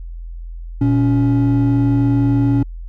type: tone pair together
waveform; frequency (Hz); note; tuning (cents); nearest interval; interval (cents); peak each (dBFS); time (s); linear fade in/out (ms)
triangle; 118.1 / 280.9; A#2 / C#4; +23 / +23; octave + minor third; 1500; -12; 0.81-2.63; 5
effects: tanh soft clip ceiling -4 dBFS + added 42 Hz sine -27 dBFS peak until 2.88 s